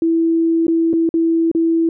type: tone with dropouts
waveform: sine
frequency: 329.6 Hz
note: E4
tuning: in tune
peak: -12 dBFS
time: 0.02-1.89 s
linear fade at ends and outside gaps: 2 ms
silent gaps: 0.668-0.681 / 0.931-0.936 / 1.091-1.14 / 1.515-1.549 s
effects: none